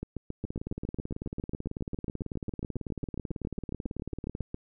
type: two click trains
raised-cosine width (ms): 3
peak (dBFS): -21 / -22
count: 34 / 73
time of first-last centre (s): 0.03-4.544 / 0.45-4.406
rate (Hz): 7.31 / 18.2
effects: none